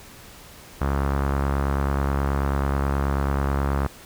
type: tone with low-pass filter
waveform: sawtooth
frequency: 69.3 Hz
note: C#2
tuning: in tune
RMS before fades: -23 dBFS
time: 0.81-3.87 s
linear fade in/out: 5 ms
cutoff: 1300 Hz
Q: 2.2
effects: pink hiss -45 dBFS RMS until 4.05 s